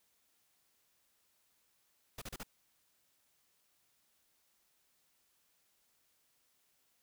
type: noise bursts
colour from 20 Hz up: pink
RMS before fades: -44 dBFS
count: 4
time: 2.18-2.433 s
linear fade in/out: 5 ms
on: 37 ms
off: 35 ms
effects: white hiss -75 dBFS RMS until 7.02 s